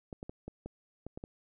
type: clicks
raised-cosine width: 2 ms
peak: -28 dBFS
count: 8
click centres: 0.128 / 0.229 / 0.295 / 0.48 / 0.66 / 1.066 / 1.175 / 1.239 s
effects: none